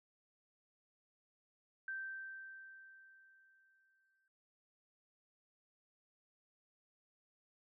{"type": "tone with exponential decay", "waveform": "sine", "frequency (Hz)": 1560, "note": "G6", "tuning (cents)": -9, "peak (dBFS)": -39, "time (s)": [1.88, 4.28], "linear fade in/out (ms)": 2, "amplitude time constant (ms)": 520, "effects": []}